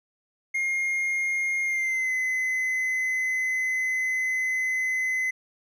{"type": "tone with pitch glide", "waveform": "triangle", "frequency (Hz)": [2132, 2036], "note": ["C7", "C7"], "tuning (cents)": [32, -48], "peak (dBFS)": -22, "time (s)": [0.54, 5.31], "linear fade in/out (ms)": 10, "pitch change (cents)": -80, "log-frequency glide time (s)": [1.64, 2.13], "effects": []}